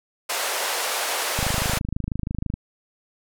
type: band-pass noise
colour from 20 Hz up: pink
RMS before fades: -26 dBFS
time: 0.29-1.79 s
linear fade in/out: 10 ms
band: 510 to 14000 Hz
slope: 24 dB/octave
type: click train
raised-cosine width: 5 ms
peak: -14 dBFS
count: 31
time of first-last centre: 1.39-2.539 s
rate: 26.1 Hz
effects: none